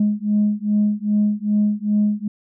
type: beating tone pair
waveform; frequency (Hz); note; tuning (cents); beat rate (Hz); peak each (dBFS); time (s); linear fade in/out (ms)
sine; 207.7 / 210.2; G#3 / G#3; 0 / +21; 2.5; -18; 0-2.28; 5
effects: tanh soft clip ceiling -10 dBFS